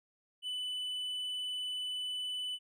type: tone with hard clipping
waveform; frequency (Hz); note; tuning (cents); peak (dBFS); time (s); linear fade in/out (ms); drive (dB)
sine; 2993; F#7; +19; -36; 0.42-2.59; 50; 3
effects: none